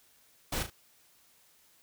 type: noise with echo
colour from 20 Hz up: pink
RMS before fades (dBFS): -33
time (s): 0.52-0.63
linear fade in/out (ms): 5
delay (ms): 36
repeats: 2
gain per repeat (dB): -8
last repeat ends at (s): 0.702
effects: white hiss -64 dBFS RMS until 1.82 s